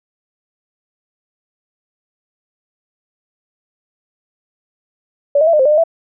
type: tone with pitch steps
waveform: sine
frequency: 572 / 629 / 669 / 606 / 525 / 599 / 608 / 661 Hz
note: D5 / D#5 / E5 / D#5 / C5 / D5 / D#5 / E5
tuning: -46 / +19 / +25 / -46 / +6 / +34 / -40 / +5 cents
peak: -8 dBFS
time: 5.35-5.838 s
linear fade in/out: 5 ms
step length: 61 ms
effects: none